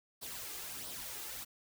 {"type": "noise with flanger", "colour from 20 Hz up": "white", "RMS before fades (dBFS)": -44, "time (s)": [0.21, 1.45], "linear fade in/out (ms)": 20, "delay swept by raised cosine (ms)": [0.21, 2.51], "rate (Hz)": 1.5, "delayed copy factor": 0.55, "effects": []}